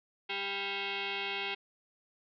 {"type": "tone with frequency modulation", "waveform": "sine", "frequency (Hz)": 198.5, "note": "G3", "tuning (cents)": 22, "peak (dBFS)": -33, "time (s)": [0.29, 1.55], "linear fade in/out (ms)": 10, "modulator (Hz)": 594, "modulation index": 5.7, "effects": []}